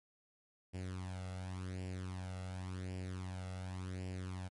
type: tone with flanger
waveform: sawtooth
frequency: 92.5 Hz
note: F#2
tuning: in tune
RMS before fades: -43 dBFS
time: 0.73-4.49 s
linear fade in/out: 20 ms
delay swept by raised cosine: 0.39 to 1.49 ms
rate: 0.9 Hz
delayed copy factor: +0.7
effects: MP3 48 kbps